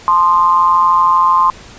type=tone with amplitude modulation; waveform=sine; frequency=1046.5 Hz; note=C6; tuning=in tune; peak=-4 dBFS; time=0.08-1.5 s; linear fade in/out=0 ms; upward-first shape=sine; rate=173 Hz; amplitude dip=75%; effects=pink hiss -37 dBFS RMS until 1.78 s + resampled to 16000 Hz